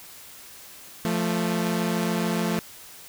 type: tone pair together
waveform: sawtooth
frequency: 173.73 / 220.6 Hz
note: F3 / A3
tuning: -9 / +5 cents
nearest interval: major third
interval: 414 cents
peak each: -22 dBFS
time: 1.05-2.59 s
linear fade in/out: 0 ms
effects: white hiss -45 dBFS RMS until 3.08 s